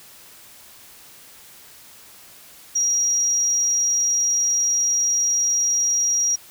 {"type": "tone", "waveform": "sine", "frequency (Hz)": 5710, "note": "F8", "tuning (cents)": 37, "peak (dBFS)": -17, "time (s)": [2.75, 6.36], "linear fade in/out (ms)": 10, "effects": ["white hiss -46 dBFS RMS until 6.5 s"]}